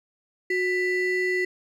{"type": "ring-modulated tone", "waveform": "triangle", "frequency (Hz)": 1174.7, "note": "D6", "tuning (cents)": 0, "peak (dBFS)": -17, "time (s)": [0.5, 1.45], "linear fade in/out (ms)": 5, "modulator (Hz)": 808, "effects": []}